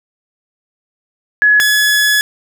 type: tone pair in turn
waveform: sine / sawtooth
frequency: 1691 / 1698.3 Hz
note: G#6 / G#6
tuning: +31 / +38 cents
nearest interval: unison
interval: 7 cents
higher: second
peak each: -6 dBFS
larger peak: neither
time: 1.42-1.6 / 1.6-2.21 s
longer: second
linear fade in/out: 0 ms
effects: none